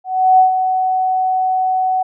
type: tone with ADSR envelope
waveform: sine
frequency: 748 Hz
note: F#5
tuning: 19 cents sharp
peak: -5 dBFS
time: 0.04-2.03 s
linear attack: 350 ms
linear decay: 120 ms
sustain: -8 dB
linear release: 8 ms
effects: none